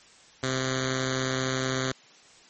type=tone with notch filter; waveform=5% pulse; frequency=130.81 Hz; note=C3; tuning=in tune; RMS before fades=-28 dBFS; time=0.43-1.92 s; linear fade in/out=2 ms; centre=860 Hz; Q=0.92; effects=white hiss -54 dBFS RMS until 2.49 s + MP3 32 kbps